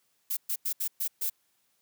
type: noise bursts at uneven times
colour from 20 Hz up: violet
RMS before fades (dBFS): -30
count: 6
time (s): 0.3-0.37 / 0.49-0.56 / 0.65-0.73 / 0.8-0.88 / 1-1.08 / 1.21-1.3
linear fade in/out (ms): 10
effects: white hiss -72 dBFS RMS until 1.81 s + high-pass 80 Hz 12 dB/octave